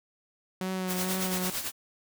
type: tone with vibrato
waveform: sawtooth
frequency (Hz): 185.4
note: F#3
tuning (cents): +4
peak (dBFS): -26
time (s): 0.61-1.5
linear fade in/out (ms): 2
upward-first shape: triangle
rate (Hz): 2.2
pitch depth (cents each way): 27
type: noise with tremolo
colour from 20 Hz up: white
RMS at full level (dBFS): -31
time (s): 0.87-1.72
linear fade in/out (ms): 50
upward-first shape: sine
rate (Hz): 8.9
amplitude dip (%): 60
effects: none